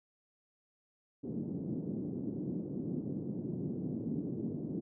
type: band-pass noise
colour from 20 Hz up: pink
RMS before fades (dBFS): -38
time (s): 1.23-4.81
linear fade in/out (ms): 20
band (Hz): 150 to 340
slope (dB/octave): 24
effects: none